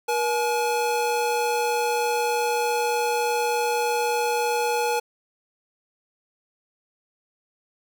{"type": "tone pair together", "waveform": "square", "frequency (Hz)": [477.7, 851.2], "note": ["A#4", "G#5"], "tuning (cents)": [42, 42], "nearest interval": "minor seventh", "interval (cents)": 1000, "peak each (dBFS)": -25, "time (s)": [0.08, 5], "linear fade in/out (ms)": 10, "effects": []}